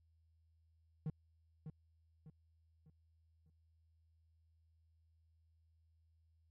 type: tone with echo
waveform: triangle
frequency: 155.56 Hz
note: D#3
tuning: in tune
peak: -35 dBFS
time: 1.06-1.1 s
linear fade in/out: 2 ms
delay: 600 ms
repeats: 4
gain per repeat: -8 dB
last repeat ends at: 3.5 s
effects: added 81 Hz sine -70 dBFS peak until 6.5 s